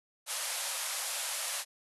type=band-pass noise; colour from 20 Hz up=white; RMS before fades=-36 dBFS; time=0.26-1.65 s; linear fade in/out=50 ms; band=510 to 12000 Hz; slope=96 dB/octave; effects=none